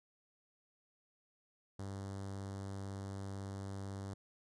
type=tone with notch filter; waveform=sawtooth; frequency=98 Hz; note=G2; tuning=in tune; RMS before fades=-44 dBFS; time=1.79-4.14 s; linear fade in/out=5 ms; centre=2500 Hz; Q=0.89; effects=resampled to 22050 Hz